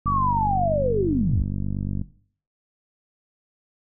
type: linear sweep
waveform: sine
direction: down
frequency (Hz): 1174.7 to 41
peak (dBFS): -20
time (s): 0.06-1.43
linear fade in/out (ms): 10
type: click train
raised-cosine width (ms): 5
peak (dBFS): -15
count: 96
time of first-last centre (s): 0.06-2.015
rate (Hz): 48.6
effects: noise-tail reverb RT60 0.5 s tail -17 dB re dry